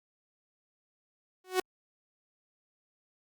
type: tone with exponential growth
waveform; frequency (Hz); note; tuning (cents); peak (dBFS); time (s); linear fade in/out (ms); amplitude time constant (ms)
sawtooth; 370.6; F#4; +3; -18; 1.44-1.6; 5; 33
effects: Opus 48 kbps